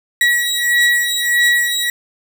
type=beating tone pair; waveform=35% pulse; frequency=1922 / 1923.6 Hz; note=B6 / B6; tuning=-48 / -46 cents; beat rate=1.6 Hz; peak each=-14 dBFS; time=0.21-1.9 s; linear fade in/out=2 ms; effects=none